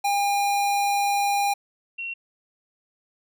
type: tone pair in turn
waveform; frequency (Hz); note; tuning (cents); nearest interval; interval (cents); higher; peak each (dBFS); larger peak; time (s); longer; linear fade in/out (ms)
square / sine; 807 / 2733; G#5 / F7; -50 / -38; octave + major sixth; 2112; second; -21 / -29; first; 0.04-1.54 / 1.98-2.14; first; 10
effects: none